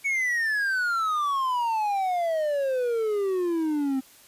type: exponential sweep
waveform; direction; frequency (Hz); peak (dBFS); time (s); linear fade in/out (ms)
triangle; down; 2245 to 259.9; -21; 0.04-4.01; 20
effects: white hiss -53 dBFS RMS until 4.27 s + resampled to 32000 Hz